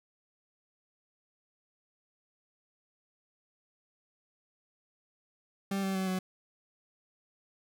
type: tone with pitch steps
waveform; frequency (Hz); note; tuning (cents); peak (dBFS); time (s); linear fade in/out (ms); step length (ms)
40% pulse; 196 / 192.63 / 189.32 / 186.07; G3 / G3 / F#3 / F#3; 0 / -30 / +40 / +10; -29; 5.71-6.19; 5; 120
effects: none